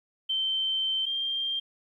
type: tone pair in turn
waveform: sine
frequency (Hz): 3107 / 3183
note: G7 / G7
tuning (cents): -16 / +26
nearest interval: unison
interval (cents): 42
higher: second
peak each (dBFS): -25 / -27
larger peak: first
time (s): 0.29-1.06 / 1.06-1.6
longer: first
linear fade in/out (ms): 10
effects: 11-bit